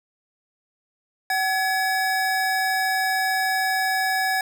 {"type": "tone pair together", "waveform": "square", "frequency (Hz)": [758.9, 1692], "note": ["F#5", "G#6"], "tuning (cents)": [44, 32], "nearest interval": "octave + major second", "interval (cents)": 1388, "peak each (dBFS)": -24, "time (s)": [1.3, 4.41], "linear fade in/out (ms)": 2, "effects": []}